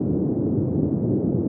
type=band-pass noise; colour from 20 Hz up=white; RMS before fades=-22 dBFS; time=0-1.48 s; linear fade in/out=10 ms; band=100 to 350 Hz; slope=24 dB/octave; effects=none